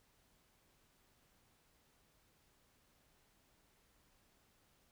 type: silence
effects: pink hiss -73 dBFS RMS until 4.91 s